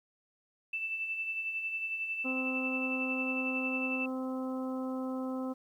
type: tone with tremolo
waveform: sine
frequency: 2651 Hz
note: E7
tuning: 9 cents sharp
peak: -31 dBFS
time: 0.73-4.06 s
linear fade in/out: 5 ms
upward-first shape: sine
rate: 11 Hz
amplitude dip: 45%
type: harmonic tone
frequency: 259.5 Hz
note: C4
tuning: 14 cents flat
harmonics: 1 / 2 / 3 / 4 / 5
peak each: -34 / -40 / -47 / -48 / -48 dBFS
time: 2.24-5.54 s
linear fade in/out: 20 ms
effects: 11-bit